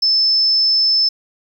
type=tone; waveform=triangle; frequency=5260 Hz; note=E8; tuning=5 cents flat; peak=-8 dBFS; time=0.02-1.09 s; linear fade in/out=10 ms; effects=tanh soft clip ceiling -10 dBFS